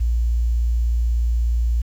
sine tone, 58.27 Hz, A#1, in tune, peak -16 dBFS, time 0-1.82 s, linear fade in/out 10 ms, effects 8-bit

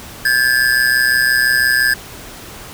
square ring-modulated tone, 1661.2 Hz, G#6, in tune, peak -9 dBFS, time 0.25-1.94 s, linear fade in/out 5 ms, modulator 62.9 Hz, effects pink hiss -34 dBFS RMS until 2.73 s

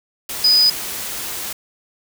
sine tone in noise, 4978 Hz, D#8, in tune, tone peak -10 dBFS, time 0.44-0.7 s, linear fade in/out 5 ms, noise white, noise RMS -27 dBFS, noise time 0.29-1.53 s, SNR +14 dB, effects none

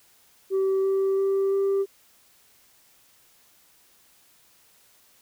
sine tone with pitch steps, 384.9 / 387.6 / 390.3 / 393 Hz, G4 / G4 / G4 / G4, -32 / -20 / -8 / +4 cents, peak -18 dBFS, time 0.5-1.86 s, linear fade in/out 50 ms, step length 340 ms, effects tanh soft clip ceiling -19 dBFS + white hiss -59 dBFS RMS until 5.21 s

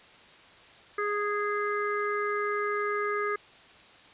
harmonic tone, 413.7 Hz, G#4, 7 cents flat, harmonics 1 / 3 / 4 / 5, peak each -30 / -31 / -35 / -37 dBFS, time 0.98-3.36 s, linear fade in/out 5 ms, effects white hiss -53 dBFS RMS until 4.13 s + resampled to 8000 Hz

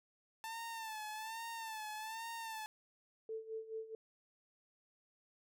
sawtooth tone with vibrato, 887 Hz, A5, 14 cents sharp, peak -39 dBFS, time 0.44-2.66 s, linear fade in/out 0 ms, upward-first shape sine, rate 1.2 Hz, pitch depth 68 cents each way
sine tone with tremolo, 443.2 Hz, A4, 13 cents sharp, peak -39 dBFS, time 3.29-3.95 s, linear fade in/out 2 ms, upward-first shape sine, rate 4.7 Hz, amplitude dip 80%
effects none

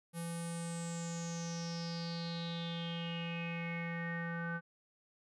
square tone with low-pass filter sweep, 168.6 Hz, E3, 39 cents sharp, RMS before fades -40 dBFS, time 0.13-4.61 s, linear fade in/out 50 ms, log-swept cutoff 11000 to 1500 Hz, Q 8.3, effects none

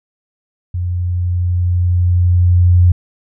sine tone with level ramp, 88.8 Hz, F2, 29 cents sharp, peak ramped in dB -16 to -5 dBFS, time 0.74-2.92 s, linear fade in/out 5 ms, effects none

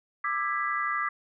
sine chord, E dominant seventh, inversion third, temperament just, 1186.7 / 1318.5 / 1648.1 / 1977.8 Hz, D6 / E6 / G#6 / B6, +18 / 0 / -14 / +2 cents, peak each -29 / -35 / -34 / -32 dBFS, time 0.24-1.09 s, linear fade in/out 5 ms, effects none

